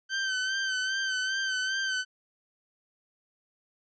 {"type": "tone with vibrato", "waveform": "sawtooth", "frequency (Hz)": 1543, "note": "G6", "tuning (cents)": -28, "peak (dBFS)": -24, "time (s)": [0.09, 2.05], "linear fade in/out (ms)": 50, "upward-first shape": "sine", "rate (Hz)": 2.5, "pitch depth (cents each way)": 39, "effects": ["resampled to 16000 Hz"]}